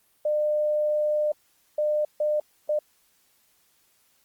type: tone bursts at uneven times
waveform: sine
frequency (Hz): 602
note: D5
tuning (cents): +43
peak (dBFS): -21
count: 4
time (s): 0.25-1.32 / 1.78-2.05 / 2.2-2.4 / 2.69-2.79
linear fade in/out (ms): 5
effects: white hiss -65 dBFS RMS until 4.24 s + Opus 32 kbps